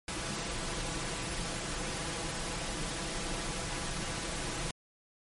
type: noise with comb filter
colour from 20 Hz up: pink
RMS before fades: -36 dBFS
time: 0.08-4.71 s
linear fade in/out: 2 ms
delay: 6 ms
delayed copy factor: +0.5
effects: MP3 48 kbps